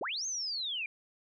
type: linear two-way sweep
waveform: sine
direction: up then down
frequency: 246.9 to 6480 to 2328 Hz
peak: -33 dBFS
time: 0.01-0.86 s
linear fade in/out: 2 ms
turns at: 0.26 s
effects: none